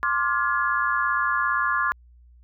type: chord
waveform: sine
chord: D half-diminished seventh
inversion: third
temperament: just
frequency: 1057.2 / 1174.7 / 1409.6 / 1691.5 Hz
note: C6 / D6 / F6 / Ab6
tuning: +18 / 0 / +16 / +31 cents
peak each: -26 dBFS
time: 0.03-1.92 s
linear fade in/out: 0 ms
effects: added 60 Hz sine -49 dBFS peak until 2.43 s